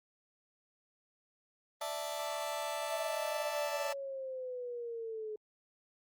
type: chord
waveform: sawtooth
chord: D suspended second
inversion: none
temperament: just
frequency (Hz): 587.3 / 660.7 / 881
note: D5 / E5 / A5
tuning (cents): 0 / +4 / +2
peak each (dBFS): -36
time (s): 1.81-3.93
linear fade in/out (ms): 5
type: linear sweep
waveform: sine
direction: down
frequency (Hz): 661 to 424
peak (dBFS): -38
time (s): 2.82-5.36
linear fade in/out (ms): 5
effects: Opus 24 kbps